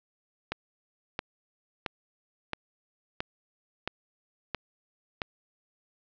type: click train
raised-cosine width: 0.3 ms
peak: -14 dBFS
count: 8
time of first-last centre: 0.52-5.218 s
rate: 1.49 Hz
effects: low-pass 5000 Hz 12 dB/octave